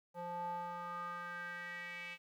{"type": "tone with band-pass filter sweep", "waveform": "square", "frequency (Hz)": 174.61, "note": "F3", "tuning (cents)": 0, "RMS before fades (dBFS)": -44, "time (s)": [0.14, 2.18], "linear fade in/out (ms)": 50, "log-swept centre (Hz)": [710, 2500], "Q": 5.1, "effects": ["12-bit"]}